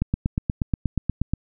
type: click train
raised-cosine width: 5 ms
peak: -9 dBFS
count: 12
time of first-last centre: 0.02-1.336 s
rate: 8.36 Hz
effects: none